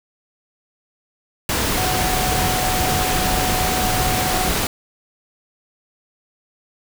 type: tone in noise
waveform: sine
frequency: 740 Hz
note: F#5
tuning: in tune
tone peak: -23 dBFS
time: 1.77-4.49 s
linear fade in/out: 2 ms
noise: pink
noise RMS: -20 dBFS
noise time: 1.49-4.67 s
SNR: -6 dB
effects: none